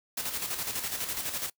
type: noise with tremolo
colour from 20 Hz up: white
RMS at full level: -32 dBFS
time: 0.17-1.5 s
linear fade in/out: 5 ms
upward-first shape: square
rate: 12 Hz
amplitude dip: 50%
effects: noise-tail reverb RT60 0.1 s tail -23 dB re dry